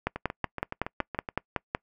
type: two click trains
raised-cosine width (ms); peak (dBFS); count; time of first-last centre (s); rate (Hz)
0.5; -18 / -11; 9 / 10; 0.16-1.288 / 0.07-1.749; 7.09 / 5.36
effects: noise-tail reverb RT60 0.1 s tail -26 dB re dry